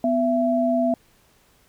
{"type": "tone pair together", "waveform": "sine", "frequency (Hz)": [249.4, 669], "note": ["B3", "E5"], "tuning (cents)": [17, 25], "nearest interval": "octave + perfect fourth", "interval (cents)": 1708, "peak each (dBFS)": [-21, -20], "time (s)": [0.04, 0.94], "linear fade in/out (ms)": 2, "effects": ["pink hiss -59 dBFS RMS until 1.68 s"]}